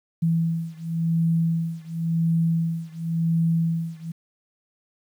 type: beating tone pair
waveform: sine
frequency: 164.81 / 165.74 Hz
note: E3 / E3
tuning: 0 / +10 cents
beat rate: 0.93 Hz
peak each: -23 / -24 dBFS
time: 0.22-4.12 s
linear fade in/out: 10 ms
effects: 9-bit